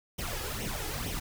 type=noise with flanger; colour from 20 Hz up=pink; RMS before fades=-35 dBFS; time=0.18-1.2 s; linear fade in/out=10 ms; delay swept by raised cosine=0.33 to 2.43 ms; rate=2.2 Hz; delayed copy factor=+0.7; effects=none